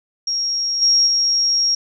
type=tone with level steps; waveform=sine; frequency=5588 Hz; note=F8; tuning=in tune; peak=-18 / -11 / -14 dBFS; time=0.27-1.75 s; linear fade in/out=5 ms; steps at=0.81 / 1.06 s; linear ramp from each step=20 ms; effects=none